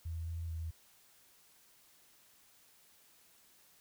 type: tone with pitch steps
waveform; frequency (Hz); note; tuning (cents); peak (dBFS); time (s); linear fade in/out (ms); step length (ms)
sine; 82.4 / 83.4 / 81.3; E2 / E2 / E2; 0 / +21 / -23; -37; 0.05-0.71; 10; 220
effects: white hiss -65 dBFS RMS until 3.8 s

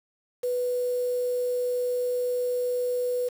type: tone with quantisation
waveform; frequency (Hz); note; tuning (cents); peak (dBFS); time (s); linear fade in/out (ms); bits
sine; 493.9; B4; 0; -24; 0.43-3.29; 10; 7
effects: none

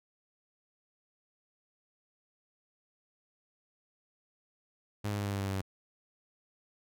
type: tone with pitch steps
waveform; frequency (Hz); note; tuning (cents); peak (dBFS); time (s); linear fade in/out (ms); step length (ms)
sawtooth; 103.83 / 102.7 / 101.58 / 100.47 / 99.37 / 98.29 / 97.21 / 96.15; G#2 / G#2 / G#2 / G2 / G2 / G2 / G2 / G2; 0 / -19 / -38 / +43 / +24 / +5 / -14 / -33; -28; 5.04-5.616; 10; 72
effects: none

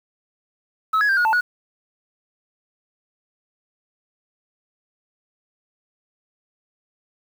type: tone with pitch steps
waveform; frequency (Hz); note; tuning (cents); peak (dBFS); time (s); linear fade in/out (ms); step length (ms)
sine; 1292 / 1676 / 1579 / 1446 / 883 / 1460; E6 / G#6 / G6 / F#6 / A5 / F#6; -35 / +15 / +12 / -40 / +6 / -24; -13; 0.93-1.41; 10; 80
effects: tanh soft clip ceiling -14 dBFS + 7-bit

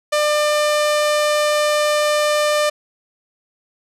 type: tone with low-pass filter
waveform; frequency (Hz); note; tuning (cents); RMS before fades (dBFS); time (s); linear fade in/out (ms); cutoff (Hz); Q
sawtooth; 598; D5; +31; -17; 0.12-2.7; 10; 10000; 0.78
effects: none

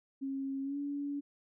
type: tone with pitch glide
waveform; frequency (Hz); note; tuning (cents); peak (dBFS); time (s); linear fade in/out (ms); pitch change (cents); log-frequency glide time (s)
sine; 271.3 to 285.1; C#4 to C#4; -37 to +49; -34; 0.21-1.21; 20; +86; 0.63-0.77
effects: none

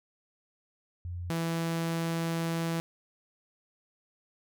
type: tone pair in turn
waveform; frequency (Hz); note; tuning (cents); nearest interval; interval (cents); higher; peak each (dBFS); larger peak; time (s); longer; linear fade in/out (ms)
sine / sawtooth; 87.8 / 165.74; F2 / E3; +10 / +10; major seventh; 1100; second; -34 / -25; second; 1.05-1.3 / 1.3-2.8; second; 0
effects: none

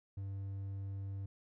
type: tone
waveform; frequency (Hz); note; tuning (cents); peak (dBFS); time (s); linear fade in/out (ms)
triangle; 98; G2; 0; -37; 0.17-1.26; 5
effects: none

